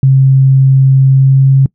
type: tone with pitch glide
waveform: sine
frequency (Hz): 134 to 135.09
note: C3 to C#3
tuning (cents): +42 to -44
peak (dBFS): -3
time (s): 0.03-1.66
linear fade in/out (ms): 2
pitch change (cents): +14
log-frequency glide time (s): 1.09-1.51
effects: noise-tail reverb RT60 0.1 s tail -23 dB re dry